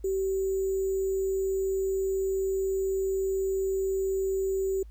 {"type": "tone with sample-and-hold", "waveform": "sine", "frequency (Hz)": 384.2, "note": "G4", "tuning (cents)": -35, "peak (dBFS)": -25, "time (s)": [0.04, 4.83], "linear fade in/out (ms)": 5, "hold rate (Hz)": 7350, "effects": ["added 54 Hz sine -43 dBFS peak until 4.9 s", "pink hiss -70 dBFS RMS until 4.9 s"]}